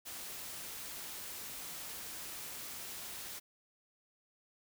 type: noise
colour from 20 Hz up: white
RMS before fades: -45 dBFS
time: 0.05-3.4 s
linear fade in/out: 20 ms
effects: none